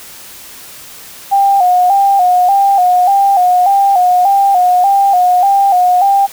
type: tone with vibrato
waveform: sine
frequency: 757 Hz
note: F#5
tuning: 39 cents sharp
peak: -6 dBFS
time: 1.31-6.27 s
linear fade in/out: 20 ms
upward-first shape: square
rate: 1.7 Hz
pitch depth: 81 cents each way
effects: white hiss -33 dBFS RMS until 6.32 s